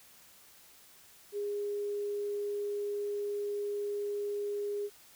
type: tone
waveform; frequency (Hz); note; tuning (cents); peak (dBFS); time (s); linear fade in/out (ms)
sine; 410; G#4; -22; -32; 1.32-4.9; 50
effects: white hiss -58 dBFS RMS until 5.15 s